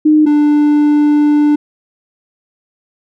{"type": "tone pair in turn", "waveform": ["sine", "triangle"], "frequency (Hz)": [305.6, 295.9], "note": ["D#4", "D4"], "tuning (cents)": [-31, 13], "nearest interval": "minor second", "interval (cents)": 56, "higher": "first", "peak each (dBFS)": -5, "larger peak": "neither", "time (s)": [[0.05, 0.26], [0.26, 1.56]], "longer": "second", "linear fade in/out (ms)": 10, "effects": []}